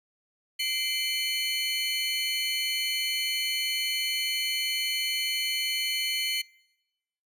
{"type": "tone cluster", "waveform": "square", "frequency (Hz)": [2078, 2332, 3017, 4326], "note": ["C7", "D7", "F#7", "C#8"], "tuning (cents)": [-12, -13, 33, -43], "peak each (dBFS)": [-35, -36, -31, -32], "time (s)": [0.59, 6.42], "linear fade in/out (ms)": 10, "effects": ["noise-tail reverb RT60 1.0 s tail -25 dB re dry", "resampled to 32000 Hz"]}